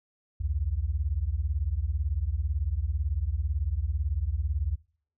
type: beating tone pair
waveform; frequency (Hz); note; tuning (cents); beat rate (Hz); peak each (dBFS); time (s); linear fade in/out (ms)
sine; 64 / 82; C2 / E2; -38 / -9; 18; -29 / -29; 0.4-4.76; 10
effects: noise-tail reverb RT60 0.5 s tail -21 dB re dry